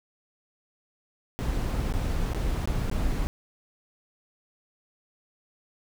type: noise with dropouts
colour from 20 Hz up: brown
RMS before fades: -27 dBFS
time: 1.39-3.27 s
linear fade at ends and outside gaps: 0 ms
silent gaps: 1.924-1.939 / 2.334-2.347 / 2.656-2.675 / 2.898-2.914 s
effects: none